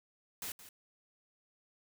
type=noise with echo; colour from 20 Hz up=white; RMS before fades=-41 dBFS; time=0.42-0.52 s; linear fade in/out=2 ms; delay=170 ms; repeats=1; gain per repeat=-13 dB; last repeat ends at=0.69 s; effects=none